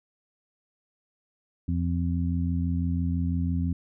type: harmonic tone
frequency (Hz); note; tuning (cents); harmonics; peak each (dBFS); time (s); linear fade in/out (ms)
86; F2; -26; 1 / 2 / 3; -26 / -29 / -31; 1.68-3.73; 5
effects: none